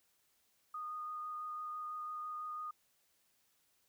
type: tone with vibrato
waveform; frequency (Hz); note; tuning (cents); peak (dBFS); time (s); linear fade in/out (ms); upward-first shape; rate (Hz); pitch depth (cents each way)
sine; 1232; D#6; -17; -40; 0.74-2.71; 5; sine; 6; 10
effects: white hiss -75 dBFS RMS until 3.88 s